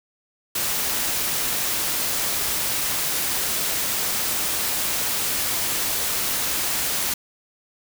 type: noise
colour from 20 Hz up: white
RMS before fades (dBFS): -24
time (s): 0.55-7.14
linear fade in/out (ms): 5
effects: none